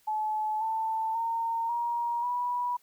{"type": "tone with pitch steps", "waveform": "sine", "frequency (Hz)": [860, 887.8, 916.4, 946, 976.5], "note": ["A5", "A5", "A#5", "A#5", "B5"], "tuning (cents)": [-40, 15, -30, 25, -20], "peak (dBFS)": -27, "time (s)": [0.07, 2.77], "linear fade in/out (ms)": 10, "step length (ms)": 540, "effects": ["white hiss -65 dBFS RMS until 2.82 s"]}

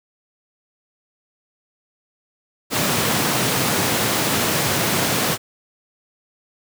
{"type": "high-pass noise", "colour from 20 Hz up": "pink", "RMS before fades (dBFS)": -20, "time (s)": [2.7, 5.38], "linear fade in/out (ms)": 50, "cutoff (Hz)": 110, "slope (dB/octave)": 24, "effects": []}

